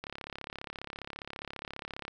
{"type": "click train", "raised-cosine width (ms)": 0.3, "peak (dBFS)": -23, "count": 72, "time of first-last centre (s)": [0.04, 2.08], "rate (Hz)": 34.8, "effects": []}